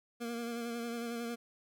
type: tone with vibrato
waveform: 25% pulse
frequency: 234.6 Hz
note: A#3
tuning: 11 cents sharp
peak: -33 dBFS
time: 0.2-1.36 s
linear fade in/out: 20 ms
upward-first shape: sine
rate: 11 Hz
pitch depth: 29 cents each way
effects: none